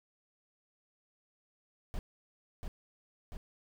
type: noise with echo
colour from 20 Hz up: brown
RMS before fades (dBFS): -36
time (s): 1.94-1.99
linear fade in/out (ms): 0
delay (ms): 690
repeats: 2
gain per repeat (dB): -3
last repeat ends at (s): 3.37
effects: none